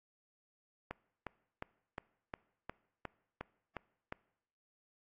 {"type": "click train", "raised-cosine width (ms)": 0.5, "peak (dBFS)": -25, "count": 10, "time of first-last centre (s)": [0.91, 4.124], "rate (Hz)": 2.8, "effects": ["noise-tail reverb RT60 0.8 s tail -23 dB re dry", "AAC 32 kbps"]}